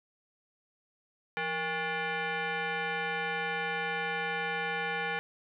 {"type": "tone with frequency modulation", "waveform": "sine", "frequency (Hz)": 466.2, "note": "A#4", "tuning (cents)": 0, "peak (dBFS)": -30, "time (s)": [1.37, 5.19], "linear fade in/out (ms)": 0, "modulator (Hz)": 637, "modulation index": 3.4, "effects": []}